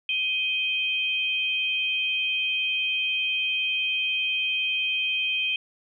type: tone pair together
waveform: sine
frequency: 2507 / 3155 Hz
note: D#7 / G7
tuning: +12 / +10 cents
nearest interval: major third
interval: 398 cents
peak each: -25 / -27 dBFS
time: 0.09-5.56 s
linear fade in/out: 2 ms
effects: none